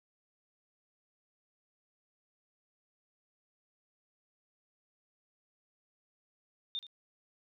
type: tone with echo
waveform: sine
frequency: 3623 Hz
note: A7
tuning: 50 cents sharp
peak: -34 dBFS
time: 6.75-6.79 s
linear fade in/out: 0 ms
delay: 77 ms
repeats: 1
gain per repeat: -14 dB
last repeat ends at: 6.867 s
effects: none